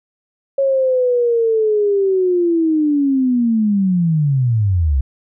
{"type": "linear sweep", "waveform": "sine", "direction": "down", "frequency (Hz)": [551, 62.8], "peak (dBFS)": -12, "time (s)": [0.58, 5.01], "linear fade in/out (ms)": 5, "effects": []}